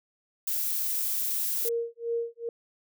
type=noise; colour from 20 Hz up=violet; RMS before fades=-29 dBFS; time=0.47-1.69 s; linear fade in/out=5 ms
type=tone with tremolo; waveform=sine; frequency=466.2 Hz; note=A#4; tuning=in tune; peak=-25 dBFS; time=1.65-2.49 s; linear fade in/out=2 ms; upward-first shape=sine; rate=2.5 Hz; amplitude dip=100%
effects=none